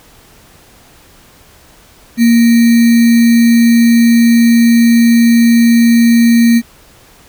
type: tone with sample-and-hold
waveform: sine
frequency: 233.1 Hz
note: A#3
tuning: in tune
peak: -4 dBFS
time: 2.17-6.62 s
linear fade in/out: 50 ms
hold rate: 2100 Hz
effects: pink hiss -43 dBFS RMS until 7.28 s